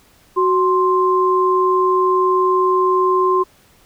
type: tone pair together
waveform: sine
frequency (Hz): 371.2 / 1050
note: F#4 / C6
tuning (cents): +6 / +6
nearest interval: octave + tritone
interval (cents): 1800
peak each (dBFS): -15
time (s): 0.36-3.44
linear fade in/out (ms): 20
effects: pink hiss -52 dBFS RMS until 3.85 s